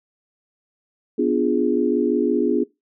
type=chord; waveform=sine; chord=B diminished seventh; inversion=none; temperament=equal with one note detuned; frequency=248.1 / 293.7 / 349.2 / 415.3 Hz; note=B3 / D4 / F4 / Ab4; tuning=+8 / 0 / 0 / 0 cents; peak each=-22 dBFS; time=1.18-2.64 s; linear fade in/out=10 ms; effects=noise-tail reverb RT60 0.2 s tail -21 dB re dry